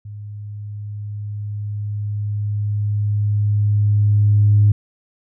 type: tone with level ramp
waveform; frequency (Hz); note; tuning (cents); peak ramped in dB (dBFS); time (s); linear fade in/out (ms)
sine; 103.83; G#2; 0; -30 to -8; 0.05-4.72; 5
effects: tanh soft clip ceiling -4 dBFS